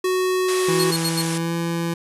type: tone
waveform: square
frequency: 370 Hz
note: F#4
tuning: in tune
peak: -19 dBFS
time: 0.04-0.91 s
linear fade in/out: 5 ms
type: band-pass noise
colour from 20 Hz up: white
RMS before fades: -31 dBFS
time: 0.48-1.38 s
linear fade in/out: 5 ms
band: 440 to 11000 Hz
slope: 96 dB/octave
type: tone with pitch glide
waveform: 25% pulse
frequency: 164.81 to 168.37 Hz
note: E3 to E3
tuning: 0 to +37 cents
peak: -18 dBFS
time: 0.68-1.94 s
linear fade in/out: 5 ms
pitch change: +37 cents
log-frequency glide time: 1.31-1.54 s
type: tone bursts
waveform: sawtooth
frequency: 4300 Hz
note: C8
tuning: 47 cents sharp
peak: -19 dBFS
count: 4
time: 0.79-1.221 s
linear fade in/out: 10 ms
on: 53 ms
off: 73 ms
effects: resampled to 32000 Hz